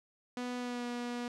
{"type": "tone with pitch glide", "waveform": "sawtooth", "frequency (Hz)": [246.8, 241.9], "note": ["B3", "B3"], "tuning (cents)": [-1, -36], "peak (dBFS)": -32, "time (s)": [0.37, 1.28], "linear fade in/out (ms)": 2, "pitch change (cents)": -35, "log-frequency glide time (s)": [0.58, 0.85], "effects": ["low-pass 7000 Hz 12 dB/octave"]}